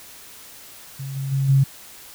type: tone with level steps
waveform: sine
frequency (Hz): 136.1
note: C#3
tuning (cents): -31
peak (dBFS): -28 / -24 / -18 / -12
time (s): 0.99-1.64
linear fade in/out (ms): 10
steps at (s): 1.15 / 1.31 / 1.48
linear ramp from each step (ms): 20
effects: white hiss -43 dBFS RMS until 2.14 s